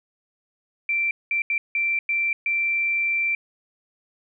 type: tone bursts at uneven times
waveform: sine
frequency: 2349 Hz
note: D7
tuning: in tune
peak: -20 dBFS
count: 6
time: 0.89-1.11 / 1.31-1.42 / 1.5-1.58 / 1.75-1.99 / 2.09-2.33 / 2.46-3.35 s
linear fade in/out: 2 ms
effects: none